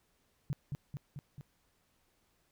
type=tone with echo; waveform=sine; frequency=141.3 Hz; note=C#3; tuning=34 cents sharp; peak=-31 dBFS; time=0.5-0.53 s; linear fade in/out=0 ms; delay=220 ms; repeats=4; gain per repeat=-3 dB; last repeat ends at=1.41 s; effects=pink hiss -74 dBFS RMS until 2.51 s